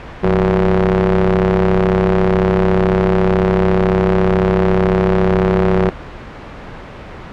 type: ring-modulated tone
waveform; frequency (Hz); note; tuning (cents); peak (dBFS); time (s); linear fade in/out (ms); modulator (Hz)
sawtooth; 98; G2; 0; -4; 0.23-5.9; 10; 277
effects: pink hiss -31 dBFS RMS until 7.32 s + low-pass 2000 Hz 12 dB/octave